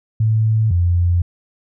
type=tone pair in turn; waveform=sine; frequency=110.1 / 87.39 Hz; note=A2 / F2; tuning=+2 / +2 cents; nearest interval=major third; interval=400 cents; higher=first; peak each=-12 dBFS; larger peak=neither; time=0.2-0.71 / 0.71-1.22 s; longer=neither; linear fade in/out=5 ms; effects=none